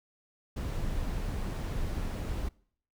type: noise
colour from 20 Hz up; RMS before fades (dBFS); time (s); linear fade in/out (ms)
brown; -33; 0.56-2.49; 10
effects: noise-tail reverb RT60 0.6 s tail -24 dB re dry